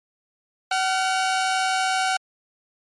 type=tone pair together; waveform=sawtooth; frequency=754.7 / 1396.9 Hz; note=F#5 / F6; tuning=+34 / 0 cents; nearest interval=major seventh; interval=1066 cents; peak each=-17 / -24 dBFS; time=0.71-2.17 s; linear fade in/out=5 ms; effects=low-pass 11000 Hz 12 dB/octave + MP3 48 kbps